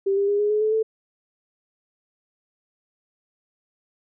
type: tone with pitch steps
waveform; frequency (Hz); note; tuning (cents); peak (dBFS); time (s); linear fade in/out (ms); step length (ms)
sine; 392 / 399.8 / 407.7 / 415.8 / 424 / 432.4 / 441; G4 / G4 / G#4 / G#4 / G#4 / A4 / A4; 0 / +34 / -32 / +2 / +36 / -30 / +4; -18; 0.06-0.83; 10; 110
effects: none